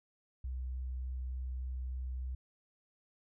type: tone with vibrato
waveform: sine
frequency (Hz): 63.6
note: C2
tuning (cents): -48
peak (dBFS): -36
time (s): 0.44-2.35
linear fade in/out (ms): 5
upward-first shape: triangle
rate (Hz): 3.4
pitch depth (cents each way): 8
effects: none